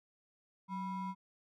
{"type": "ring-modulated tone", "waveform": "triangle", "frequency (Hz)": 584, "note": "D5", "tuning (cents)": -10, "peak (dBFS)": -32, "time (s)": [0.68, 1.15], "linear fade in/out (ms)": 50, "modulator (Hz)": 398, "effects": []}